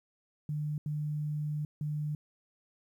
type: tone bursts at uneven times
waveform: sine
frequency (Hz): 150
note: D3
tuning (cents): +37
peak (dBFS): -31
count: 3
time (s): 0.49-0.78 / 0.86-1.65 / 1.81-2.15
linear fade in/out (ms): 2
effects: 11-bit